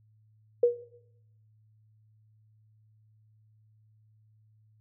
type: tone with exponential decay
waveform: sine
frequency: 480.5 Hz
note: B4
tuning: 48 cents flat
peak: -15 dBFS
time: 0.63-0.82 s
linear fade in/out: 5 ms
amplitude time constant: 41 ms
effects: noise-tail reverb RT60 0.8 s tail -18 dB re dry + added 108 Hz sine -60 dBFS peak until 4.8 s